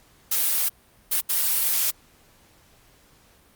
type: noise bursts at uneven times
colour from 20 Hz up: blue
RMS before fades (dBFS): -22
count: 3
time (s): 0.31-0.69 / 1.11-1.21 / 1.29-1.91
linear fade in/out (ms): 10
effects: pink hiss -57 dBFS RMS until 3.55 s + Opus 48 kbps